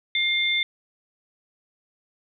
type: tone pair together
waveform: sine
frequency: 2117 / 3552 Hz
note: C7 / A7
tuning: +20 / +16 cents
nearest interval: major sixth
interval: 896 cents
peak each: -23 dBFS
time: 0.15-0.63 s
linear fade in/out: 2 ms
effects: none